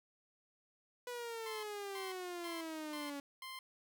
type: exponential sweep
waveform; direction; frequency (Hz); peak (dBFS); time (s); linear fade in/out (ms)
sawtooth; down; 493.9 to 280; -38; 1.07-3.2; 2
type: tone bursts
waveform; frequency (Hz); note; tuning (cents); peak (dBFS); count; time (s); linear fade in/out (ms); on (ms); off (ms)
15% pulse; 1046.5; C6; 0; -39; 5; 1.46-3.59; 2; 170; 320
effects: none